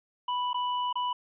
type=tone with dropouts; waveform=square; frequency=988 Hz; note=B5; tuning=in tune; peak=-28 dBFS; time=0.28-1.13 s; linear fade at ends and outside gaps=5 ms; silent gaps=0.532-0.543 / 0.928-0.955 s; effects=resampled to 8000 Hz